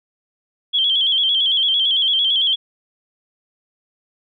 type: tone with vibrato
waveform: sine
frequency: 3247 Hz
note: G#7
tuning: 40 cents flat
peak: -14 dBFS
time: 0.73-2.56 s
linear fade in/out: 20 ms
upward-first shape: square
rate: 8.9 Hz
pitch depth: 57 cents each way
effects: none